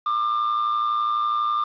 triangle tone with amplitude modulation, 1197 Hz, D6, 33 cents sharp, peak -16 dBFS, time 0.06-1.64 s, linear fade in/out 5 ms, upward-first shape sine, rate 112 Hz, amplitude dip 50%, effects resampled to 11025 Hz + 8-bit

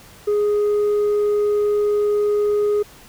sine tone with tanh clipping, 415.3 Hz, G#4, in tune, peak -16 dBFS, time 0.27-2.83 s, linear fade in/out 10 ms, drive 2 dB, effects pink hiss -45 dBFS RMS until 3.08 s

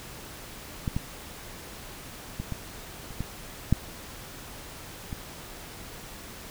clicks, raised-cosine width 5 ms, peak -15 / -15 / -19 / -20 / -28 / -18 / -7 / -21 dBFS, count 8, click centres 0.878 / 0.965 / 2.4 / 2.523 / 3.107 / 3.206 / 3.726 / 5.128 s, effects pink hiss -43 dBFS RMS until 6.5 s

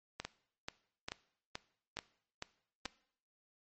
two click trains, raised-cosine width 0.2 ms, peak -22 / -22 dBFS, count 4 / 7, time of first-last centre 0.2-2.855 / 0.25-2.859 s, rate 1.13 / 2.3 Hz, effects noise-tail reverb RT60 0.6 s tail -19 dB re dry + MP3 32 kbps

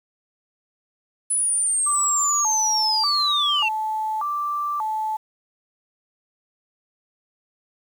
sine linear sweep, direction down, 10100 to 2637 Hz, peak -18 dBFS, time 1.3-3.69 s, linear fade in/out 10 ms
sine tone with vibrato, 1010 Hz, B5, 39 cents sharp, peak -22 dBFS, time 1.86-5.17 s, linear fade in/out 10 ms, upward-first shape square, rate 0.85 Hz, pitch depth 260 cents each way
effects tanh soft clip ceiling -12 dBFS + 8-bit

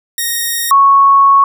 5% pulse / sine tone pair in turn, 1864.7 / 1105.7 Hz, A#6 / C#6, 0 / -5 cents, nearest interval major sixth, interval 905 cents, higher first, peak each -4 dBFS, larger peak neither, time 0.18-0.71 / 0.71-1.44 s, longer second, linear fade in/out 2 ms, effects none

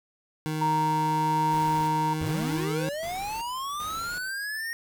25% pulse tone with pitch glide, 155.56 to 156.55 Hz, D#3 to D#3, 0 to +11 cents, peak -24 dBFS, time 0.46-2.89 s, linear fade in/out 0 ms, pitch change +11 cents, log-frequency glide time 2.1-2.24 s
sine tone, 932.3 Hz, A#5, in tune, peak -23 dBFS, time 0.61-2.14 s, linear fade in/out 10 ms
pink noise with tremolo, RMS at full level -43 dBFS, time 1.49-4.33 s, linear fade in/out 50 ms, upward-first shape square, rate 1.3 Hz, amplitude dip 80%
square linear sweep, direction up, 73.42 to 1864.7 Hz, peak -31 dBFS, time 2.21-4.73 s, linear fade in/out 0 ms
effects none

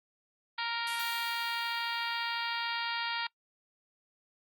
harmonic tone, 466.2 Hz, A#4, in tune, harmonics 2 / 3 / 4 / 5 / 6 / 7 / 8 / 9 / 10, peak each -37 / -39 / -40 / -41 / -42 / -42 / -43 / -44 / -44 dBFS, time 0.58-3.27 s, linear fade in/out 5 ms
blue noise with exponential decay, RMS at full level -39 dBFS, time 0.87-3.22 s, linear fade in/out 2 ms, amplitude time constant 510 ms
effects noise-tail reverb RT60 0.1 s tail -25 dB re dry + Opus 32 kbps

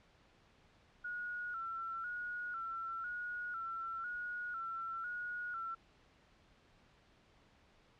sine tone with vibrato, 1396.9 Hz, F6, in tune, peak -39 dBFS, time 1.04-5.75 s, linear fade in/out 10 ms, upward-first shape square, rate 1 Hz, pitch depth 63 cents each way, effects pink hiss -67 dBFS RMS until 7.99 s + low-pass 4000 Hz 12 dB/octave

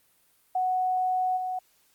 sine tone with level steps, 740 Hz, F#5, in tune, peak -23 / -28 dBFS, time 0.55-1.59 s, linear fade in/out 5 ms, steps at 1.36 s, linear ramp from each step 20 ms, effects white hiss -65 dBFS RMS until 1.94 s + Opus 32 kbps

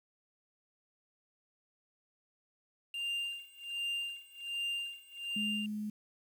triangle tone with tremolo, 2794 Hz, F7, in tune, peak -31 dBFS, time 2.94-5.66 s, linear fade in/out 2 ms, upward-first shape sine, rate 1.3 Hz, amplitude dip 95%
sine tone, 211.2 Hz, G#3, 29 cents sharp, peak -35 dBFS, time 5.36-5.9 s, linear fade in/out 5 ms
effects 10-bit

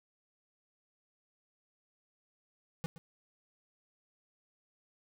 square tone with echo, 164.81 Hz, E3, in tune, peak -34 dBFS, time 2.84-2.86 s, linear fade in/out 0 ms, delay 120 ms, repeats 1, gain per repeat -14 dB, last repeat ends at 2.98 s, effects none

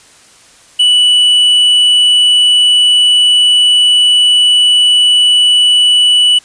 sine tone with tanh clipping, 2960 Hz, F#7, in tune, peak -6 dBFS, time 0.79-6.39 s, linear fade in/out 10 ms, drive 5 dB, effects white hiss -42 dBFS RMS until 6.44 s + resampled to 22050 Hz

